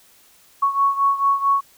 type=beating tone pair; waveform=sine; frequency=1108.7 / 1113.2 Hz; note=C#6 / C#6; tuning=0 / +7 cents; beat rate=4.5 Hz; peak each=-17 / -21 dBFS; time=0.62-1.61 s; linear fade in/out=10 ms; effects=white hiss -53 dBFS RMS until 1.77 s